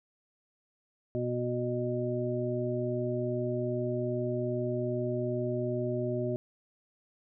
harmonic tone, 122.5 Hz, B2, 14 cents flat, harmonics 1 / 2 / 3 / 5, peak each -34 / -36 / -33 / -35 dBFS, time 1.15-6.36 s, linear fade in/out 0 ms, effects none

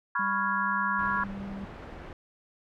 sine chord, C# dominant seventh, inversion third, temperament equal, 987.8 / 1108.7 / 1396.9 / 1661.2 Hz, B5 / C#6 / E#6 / G#6, 0 / 0 / 0 / 0 cents, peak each -31 dBFS, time 0.15-1.24 s, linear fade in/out 5 ms
triangle tone with pitch glide, 195.9 to 197.49 Hz, G3 to G3, -1 to +13 cents, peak -34 dBFS, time 0.19-1.65 s, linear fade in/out 5 ms, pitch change +14 cents, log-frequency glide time 0.6-0.68 s
pink low-pass noise, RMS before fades -43 dBFS, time 0.99-2.13 s, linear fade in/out 2 ms, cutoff 1700 Hz, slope 12 dB/octave
effects none

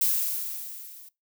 violet noise with level ramp, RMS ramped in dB -22 to -48 dBFS, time 0.01-1.09 s, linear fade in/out 5 ms, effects noise-tail reverb RT60 0.2 s tail -21 dB re dry

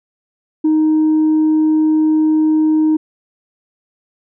sine tone, 311.3 Hz, D#4, 1 cent sharp, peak -8 dBFS, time 0.64-2.97 s, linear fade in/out 10 ms, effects tanh soft clip ceiling -8 dBFS

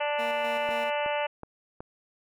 harmonic tone, 293.7 Hz, D4, in tune, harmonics 2 / 3 / 4 / 5 / 6 / 7 / 8 / 9 / 10, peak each -29 / -31 / -41 / -39 / -41 / -39 / -41 / -37 / -40 dBFS, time 0-1.27 s, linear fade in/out 10 ms
15% pulse tone with tremolo, 233.1 Hz, A#3, in tune, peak -31 dBFS, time 0.18-0.91 s, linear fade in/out 20 ms, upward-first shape square, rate 3.8 Hz, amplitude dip 45%
click train, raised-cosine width 1 ms, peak -25 dBFS, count 4, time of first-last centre 0.69-1.805 s, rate 2.69 Hz
effects none

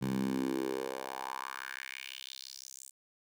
10% pulse tone with high-pass filter sweep, 65.9 Hz, C2, 13 cents sharp, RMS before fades -38 dBFS, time 0.01-2.91 s, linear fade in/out 20 ms, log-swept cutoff 150 to 8300 Hz, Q 3.4, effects none

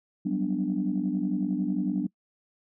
sine chord, G major seventh, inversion third, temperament equal, 185 / 196 / 246.9 / 293.7 Hz, F#3 / G3 / B3 / D4, 0 / 0 / 0 / 0 cents, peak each -30 / -30 / -31 / -29 dBFS, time 0.25-2.07 s, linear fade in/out 10 ms, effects noise-tail reverb RT60 0.1 s tail -25 dB re dry + tanh soft clip ceiling -16 dBFS

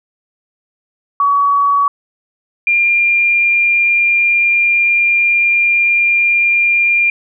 sine tone pair in turn, 1131 / 2397 Hz, C#6 / D7, +34 / +35 cents, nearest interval octave + minor second, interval 1301 cents, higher second, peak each -9 dBFS, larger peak neither, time 1.2-1.88 / 2.67-7.1 s, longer second, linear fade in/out 2 ms, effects none

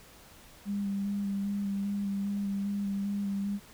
sine tone with vibrato, 200 Hz, G3, 35 cents sharp, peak -29 dBFS, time 0.65-3.6 s, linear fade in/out 50 ms, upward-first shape square, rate 2.5 Hz, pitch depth 15 cents each way, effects pink hiss -54 dBFS RMS until 3.73 s

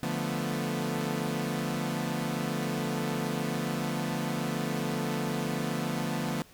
sawtooth chord, B half-diminished seventh, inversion first, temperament equal, 146.83 / 174.61 / 220 / 246.9 Hz, D3 / F3 / A3 / B3, 0 / 0 / 0 / 0 cents, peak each -31 dBFS, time 0.03-6.42 s, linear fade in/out 0 ms, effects pink hiss -56 dBFS RMS until 6.53 s

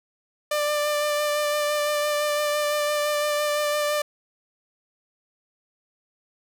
sawtooth tone with vibrato, 593 Hz, D5, 17 cents sharp, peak -18 dBFS, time 0.51-4.02 s, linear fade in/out 5 ms, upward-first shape sine, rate 5.9 Hz, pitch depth 15 cents each way, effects none

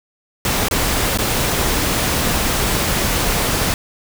pink noise with dropouts, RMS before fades -18 dBFS, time 0.45-3.74 s, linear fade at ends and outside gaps 1 ms, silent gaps 0.685-0.711 / 1.175-1.186 s, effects none

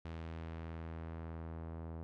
sawtooth tone with low-pass filter sweep, 81.7 Hz, E2, 15 cents flat, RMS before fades -45 dBFS, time 0.05-2.03 s, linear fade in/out 0 ms, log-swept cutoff 3500 to 900 Hz, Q 0.82, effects none

